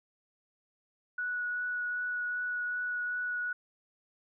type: tone with vibrato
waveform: sine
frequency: 1468 Hz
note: F#6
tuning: 14 cents flat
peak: -31 dBFS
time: 1.18-3.53 s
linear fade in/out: 5 ms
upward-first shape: triangle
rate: 2.6 Hz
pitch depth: 10 cents each way
effects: none